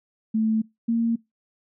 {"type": "tone pair in turn", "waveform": "sine", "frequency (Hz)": [220, 230.5], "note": ["A3", "A#3"], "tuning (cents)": [0, -19], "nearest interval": "minor second", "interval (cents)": 81, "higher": "second", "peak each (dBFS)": -19, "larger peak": "neither", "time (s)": [[0.34, 0.62], [0.88, 1.16]], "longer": "neither", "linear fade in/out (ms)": 10, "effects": ["noise-tail reverb RT60 0.2 s tail -23 dB re dry"]}